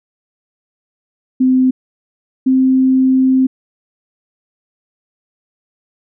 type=tone pair in turn; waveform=sine; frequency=257.9 / 261.2 Hz; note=C4 / C4; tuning=-25 / -3 cents; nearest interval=unison; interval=22 cents; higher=second; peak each=-8 dBFS; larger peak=neither; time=1.4-1.71 / 2.46-3.47 s; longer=second; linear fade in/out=10 ms; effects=none

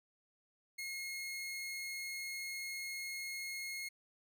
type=tone; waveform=sawtooth; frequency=2157 Hz; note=C#7; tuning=48 cents flat; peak=-37 dBFS; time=0.78-3.89 s; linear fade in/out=10 ms; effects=none

